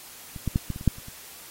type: clicks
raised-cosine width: 5 ms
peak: -24 / -13 / -9 / -16 / -23 / -26 / -6 / -30 / -30 dBFS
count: 9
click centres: 0.362 / 0.477 / 0.559 / 0.703 / 0.761 / 0.811 / 0.877 / 0.984 / 1.084 s
effects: white hiss -45 dBFS RMS until 1.5 s + AAC 48 kbps